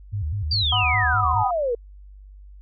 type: tone with vibrato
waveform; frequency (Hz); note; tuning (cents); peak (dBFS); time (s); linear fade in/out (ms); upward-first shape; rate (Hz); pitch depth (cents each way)
sine; 88.2; F2; +18; -23; 0.12-1.44; 20; square; 4.9; 250
type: exponential sweep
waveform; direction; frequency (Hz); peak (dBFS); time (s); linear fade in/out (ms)
sine; down; 4788 to 454.6; -20; 0.51-1.75; 5
type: chord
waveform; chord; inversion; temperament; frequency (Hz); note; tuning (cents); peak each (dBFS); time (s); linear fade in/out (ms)
sine; B major; second; equal; 740 / 987.8 / 1244.5; F#5 / B5 / D#6; 0 / 0 / 0; -26; 0.72-1.51; 5
effects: added 49 Hz sine -41 dBFS peak until 2.61 s